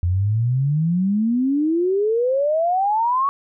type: exponential sweep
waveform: sine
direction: up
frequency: 85.1 to 1131 Hz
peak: -16 dBFS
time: 0.03-3.29 s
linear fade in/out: 0 ms
effects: none